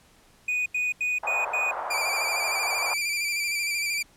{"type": "tone bursts", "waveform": "triangle", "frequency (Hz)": 2478, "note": "D#7", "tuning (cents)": -8, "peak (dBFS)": -22, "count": 5, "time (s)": [0.48, 1.712], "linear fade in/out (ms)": 5, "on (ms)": 180, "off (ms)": 83}
{"type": "band-pass noise", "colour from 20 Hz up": "white", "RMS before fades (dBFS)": -32, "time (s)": [1.23, 2.94], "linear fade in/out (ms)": 5, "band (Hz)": [640, 1100], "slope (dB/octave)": 24}
{"type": "tone with vibrato", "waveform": "sawtooth", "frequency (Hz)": 2352, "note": "D7", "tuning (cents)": 2, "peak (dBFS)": -22, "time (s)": [1.9, 4.03], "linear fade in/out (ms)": 10, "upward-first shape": "square", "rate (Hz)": 13, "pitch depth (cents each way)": 34}
{"effects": ["pink hiss -58 dBFS RMS until 4.16 s", "low-pass 12000 Hz 12 dB/octave"]}